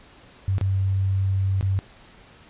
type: tone with dropouts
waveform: sine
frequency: 96.3 Hz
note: G2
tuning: 30 cents flat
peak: -19 dBFS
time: 0.48-1.79 s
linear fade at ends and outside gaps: 0 ms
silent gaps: 0.582-0.612 / 1.61-1.627 s
effects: pink hiss -50 dBFS RMS until 2.49 s + resampled to 8000 Hz